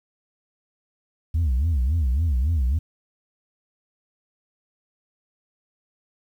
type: tone with vibrato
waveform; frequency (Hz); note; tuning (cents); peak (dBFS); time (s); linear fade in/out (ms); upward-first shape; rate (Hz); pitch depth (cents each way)
sine; 72.1; D2; -31; -16; 1.34-2.79; 10; sine; 3.6; 290
effects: tanh soft clip ceiling -17 dBFS + 9-bit